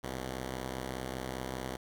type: tone pair together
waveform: 5% pulse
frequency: 65 / 122.03 Hz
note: C2 / B2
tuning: -11 / -20 cents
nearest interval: major seventh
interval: 1091 cents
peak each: -26 / -33 dBFS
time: 0.03-1.77 s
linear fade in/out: 10 ms
effects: none